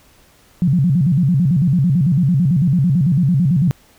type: tone with vibrato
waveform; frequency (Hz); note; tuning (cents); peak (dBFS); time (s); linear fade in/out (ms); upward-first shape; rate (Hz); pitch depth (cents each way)
sine; 155.56; D#3; 0; -11; 0.62-3.71; 0; square; 9; 240
effects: pink hiss -51 dBFS RMS until 3.98 s